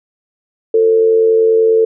sine tone with amplitude modulation, 446.4 Hz, A4, 25 cents sharp, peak -5 dBFS, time 0.74-1.85 s, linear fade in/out 5 ms, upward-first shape sine, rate 90.2 Hz, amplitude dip 50%, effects none

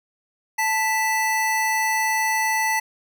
square tone pair together, 880 / 1975.5 Hz, A5 / B6, 0 / 0 cents, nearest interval octave + major second, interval 1400 cents, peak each -23 dBFS, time 0.58-2.8 s, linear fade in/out 10 ms, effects none

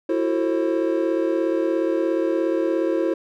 triangle chord, F# half-diminished seventh, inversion third, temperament just, 333 / 370 / 444 / 532.8 Hz, E4 / F#4 / A4 / C5, +18 / 0 / +16 / +31 cents, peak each -20 / -24 / -26 / -23 dBFS, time 0.09-3.14 s, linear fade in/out 5 ms, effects none

